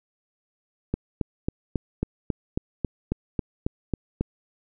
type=click train; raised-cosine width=3 ms; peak=-11 dBFS; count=13; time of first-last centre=0.94-4.21 s; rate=3.67 Hz; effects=none